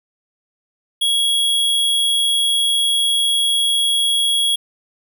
square tone, 3322 Hz, G#7, in tune, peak -15 dBFS, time 1.01-4.56 s, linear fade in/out 10 ms, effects none

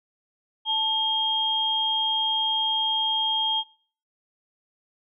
sine tone pair together, 880 / 3230 Hz, A5 / G#7, 0 / -49 cents, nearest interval octave + major seventh, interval 2251 cents, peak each -28 / -22 dBFS, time 0.65-3.64 s, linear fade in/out 50 ms, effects noise-tail reverb RT60 0.5 s tail -25 dB re dry

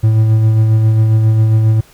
triangle tone with tremolo, 110 Hz, A2, in tune, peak -4 dBFS, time 0.03-1.81 s, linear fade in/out 10 ms, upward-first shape sine, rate 7.4 Hz, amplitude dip 30%, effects pink hiss -45 dBFS RMS until 1.93 s

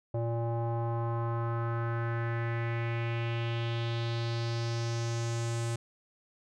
square tone with low-pass filter sweep, 116.54 Hz, A#2, in tune, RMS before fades -32 dBFS, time 0.14-5.76 s, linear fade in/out 5 ms, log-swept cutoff 650 to 8400 Hz, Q 2.9, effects none

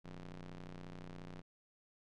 sawtooth ring-modulated tone, 91.3 Hz, F#2, 23 cents flat, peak -40 dBFS, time 0.04-1.42 s, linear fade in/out 20 ms, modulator 74.1 Hz, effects low-pass 5000 Hz 12 dB/octave + MP3 96 kbps

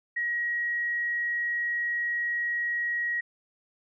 sine tone, 1900 Hz, A#6, 33 cents sharp, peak -26 dBFS, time 0.16-3.21 s, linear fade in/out 10 ms, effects none

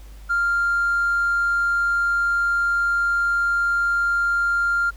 sine tone with hard clipping, 1395 Hz, F6, 2 cents flat, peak -18 dBFS, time 0.29-4.91 s, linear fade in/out 20 ms, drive 1 dB, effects added 50 Hz sine -38 dBFS peak until 4.96 s + pink hiss -52 dBFS RMS until 4.96 s

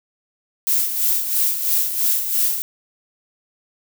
violet noise with tremolo, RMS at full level -17 dBFS, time 0.67-2.62 s, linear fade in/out 0 ms, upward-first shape sine, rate 3 Hz, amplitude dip 60%, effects none

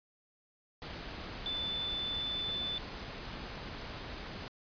sine tone in noise, 3511 Hz, A7, 4 cents flat, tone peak -34 dBFS, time 1.46-2.78 s, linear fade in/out 0 ms, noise pink, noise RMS -43 dBFS, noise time 0.82-4.48 s, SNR +6 dB, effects resampled to 11025 Hz

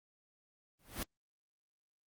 pink noise with exponential growth, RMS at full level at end -34 dBFS, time 0.79-1.03 s, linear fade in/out 2 ms, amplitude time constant 51 ms, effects Opus 32 kbps

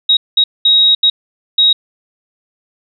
sine tone bursts at uneven times, 3795 Hz, A#7, 30 cents sharp, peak -6 dBFS, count 5, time 0.09-0.17 / 0.37-0.44 / 0.65-0.95 / 1.03-1.1 / 1.58-1.73 s, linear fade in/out 5 ms, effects none

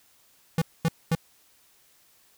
square tone bursts, 163.8 Hz, E3, 11 cents flat, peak -21 dBFS, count 3, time 0.58-1.151 s, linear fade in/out 2 ms, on 37 ms, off 230 ms, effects white hiss -61 dBFS RMS until 2.37 s

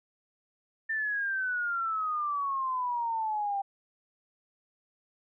sine exponential sweep, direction down, 1796 to 784 Hz, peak -28 dBFS, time 0.89-3.62 s, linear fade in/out 10 ms, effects none

